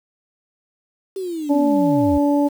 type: linear sweep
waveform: sine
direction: down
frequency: 392 to 67.7 Hz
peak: -23 dBFS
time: 1.16-2.18 s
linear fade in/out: 5 ms
type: harmonic tone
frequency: 288 Hz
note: D4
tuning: 34 cents flat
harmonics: 1 / 2 / 3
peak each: -15 / -21 / -25 dBFS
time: 1.49-2.49 s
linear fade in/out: 20 ms
effects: 7-bit